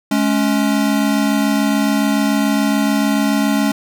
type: tone pair together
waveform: square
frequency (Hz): 211.7 / 278.7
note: G#3 / C#4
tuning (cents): +33 / +9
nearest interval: perfect fourth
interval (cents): 476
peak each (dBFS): -17 / -17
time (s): 0.11-3.72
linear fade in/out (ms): 5
effects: none